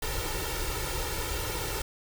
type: noise with comb filter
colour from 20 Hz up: pink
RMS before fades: -32 dBFS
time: 0.02-1.82 s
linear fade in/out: 5 ms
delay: 2.2 ms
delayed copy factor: +0.9
effects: none